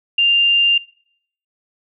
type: tone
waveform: sine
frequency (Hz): 2794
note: F7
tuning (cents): 0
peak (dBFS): -11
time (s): 0.18-0.78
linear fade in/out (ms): 5
effects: noise-tail reverb RT60 0.7 s tail -23 dB re dry